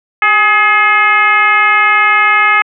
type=tone with frequency modulation; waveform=sine; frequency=1695 Hz; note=G#6; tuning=35 cents sharp; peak=-6 dBFS; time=0.22-2.62 s; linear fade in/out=2 ms; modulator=433 Hz; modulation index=1.7; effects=high-pass 400 Hz 12 dB/octave